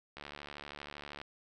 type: click train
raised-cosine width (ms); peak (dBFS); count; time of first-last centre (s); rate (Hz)
0.3; -28; 77; 0.17-1.215; 72.7
effects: none